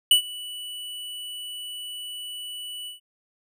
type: tone with ADSR envelope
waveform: square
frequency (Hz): 2960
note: F#7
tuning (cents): 0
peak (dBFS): -12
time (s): 0.11-3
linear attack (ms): 3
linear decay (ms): 100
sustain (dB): -22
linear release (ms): 130
effects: none